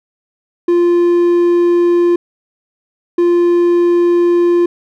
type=tone pair in turn; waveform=triangle; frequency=347.8 / 347.8 Hz; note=F4 / F4; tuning=-7 / -7 cents; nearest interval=unison; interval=0 cents; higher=neither; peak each=-6 dBFS; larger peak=neither; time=0.68-2.16 / 3.18-4.66 s; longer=neither; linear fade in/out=5 ms; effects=none